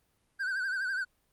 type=tone with vibrato; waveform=triangle; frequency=1536 Hz; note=G6; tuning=36 cents flat; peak=-28 dBFS; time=0.39-1.05 s; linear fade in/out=20 ms; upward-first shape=triangle; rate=12 Hz; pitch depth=100 cents each way; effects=pink hiss -73 dBFS RMS until 1.32 s + Opus 32 kbps